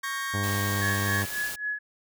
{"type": "chord", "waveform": "40% pulse", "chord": "G diminished", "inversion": "second", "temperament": "equal with one note detuned", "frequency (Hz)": [1108.7, 1596.3, 1864.7], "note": ["Db6", "G6", "Bb6"], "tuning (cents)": [0, 31, 0], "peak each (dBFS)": -33, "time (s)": [0.03, 1.23], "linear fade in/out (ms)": 10}
{"type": "harmonic tone", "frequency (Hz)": 99.9, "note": "G2", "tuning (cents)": 33, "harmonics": [1, 2, 3, 4, 5, 6, 7, 8, 9, 10], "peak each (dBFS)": [-28, -34, -38, -40, -42, -44, -45, -46, -47, -48], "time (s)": [0.33, 1.26], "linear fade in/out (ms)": 20}
{"type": "noise", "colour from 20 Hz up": "white", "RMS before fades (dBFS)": -36, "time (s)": [0.43, 1.56], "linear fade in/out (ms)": 10}
{"type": "tone with tremolo", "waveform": "sine", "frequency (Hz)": 1692, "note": "G#6", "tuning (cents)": 32, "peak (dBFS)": -26, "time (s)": [0.81, 1.79], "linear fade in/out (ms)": 10, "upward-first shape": "sine", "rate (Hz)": 3.7, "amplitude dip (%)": 85}
{"effects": []}